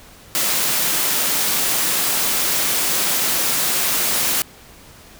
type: high-pass noise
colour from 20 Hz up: white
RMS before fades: -19 dBFS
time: 0.35-4.42 s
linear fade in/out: 0 ms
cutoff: 130 Hz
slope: 48 dB/octave
effects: pink hiss -44 dBFS RMS until 5.19 s

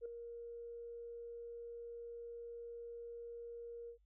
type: tone with ADSR envelope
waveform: sine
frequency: 470.3 Hz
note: A#4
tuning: 15 cents sharp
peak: -38 dBFS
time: 0.01-3.98 s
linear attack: 46 ms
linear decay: 3 ms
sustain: -8 dB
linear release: 94 ms
effects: tanh soft clip ceiling -36 dBFS + added 50 Hz sine -69 dBFS peak until 4.05 s

